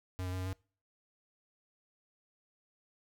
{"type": "tone with pitch steps", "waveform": "square", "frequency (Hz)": [92.2, 91.1, 92.8, 92.3, 94.5], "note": ["F#2", "F#2", "F#2", "F#2", "F#2"], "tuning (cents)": [-6, -26, 6, -4, 37], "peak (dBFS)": -36, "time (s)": [0.19, 0.53], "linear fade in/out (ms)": 0, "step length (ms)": 68, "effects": ["noise-tail reverb RT60 0.4 s tail -24 dB re dry"]}